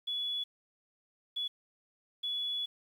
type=tone bursts at uneven times; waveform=sine; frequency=3406 Hz; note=G#7; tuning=43 cents sharp; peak=-32 dBFS; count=3; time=0.07-0.44 / 1.36-1.48 / 2.23-2.66 s; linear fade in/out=10 ms; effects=10-bit